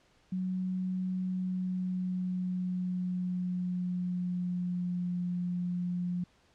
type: tone with pitch glide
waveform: sine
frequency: 185 to 177.57 Hz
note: F#3 to F3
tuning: 0 to +29 cents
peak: -30 dBFS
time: 0.32-6.24 s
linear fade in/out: 5 ms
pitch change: -71 cents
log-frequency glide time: 1.12-5.16 s
effects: pink hiss -66 dBFS RMS until 6.54 s + low-pass 6000 Hz 12 dB/octave